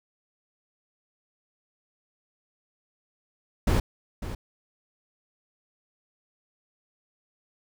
brown noise with echo, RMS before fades -21 dBFS, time 3.67-3.8 s, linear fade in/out 5 ms, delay 550 ms, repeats 1, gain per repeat -12 dB, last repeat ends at 4.35 s, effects none

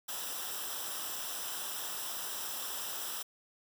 white noise with comb filter, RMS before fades -39 dBFS, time 0.08-3.23 s, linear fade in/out 10 ms, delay 0.45 ms, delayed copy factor -0.7, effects none

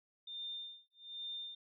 sine tone with tremolo, 3610 Hz, A7, 44 cents sharp, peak -40 dBFS, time 0.27-1.55 s, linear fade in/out 5 ms, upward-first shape sine, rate 1.2 Hz, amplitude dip 100%, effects none

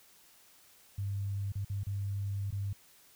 sine tone with dropouts, 99.6 Hz, G2, 28 cents sharp, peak -32 dBFS, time 0.98-2.73 s, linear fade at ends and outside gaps 5 ms, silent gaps 1.521-1.554 / 1.648-1.698 / 1.835-1.867 / 2.507-2.524 s, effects white hiss -61 dBFS RMS until 3.15 s

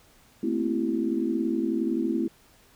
sine tone cluster, 221.1 / 238.4 / 259.9 / 331.3 / 383.2 Hz, A3 / A#3 / C4 / E4 / G4, +9 / +39 / -11 / +9 / -39 cents, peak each -30 / -35 / -29 / -27 / -36 dBFS, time 0.43-2.28 s, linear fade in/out 5 ms, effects pink hiss -58 dBFS RMS until 2.75 s

